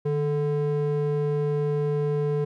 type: ring-modulated tone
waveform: triangle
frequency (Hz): 293.7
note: D4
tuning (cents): 0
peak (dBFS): -17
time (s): 0.05-2.45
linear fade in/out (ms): 10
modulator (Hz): 143
effects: none